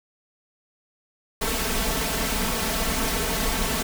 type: noise with comb filter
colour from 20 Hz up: pink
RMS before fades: -25 dBFS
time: 1.41-3.83 s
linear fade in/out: 10 ms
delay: 4.5 ms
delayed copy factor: +0.8
effects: none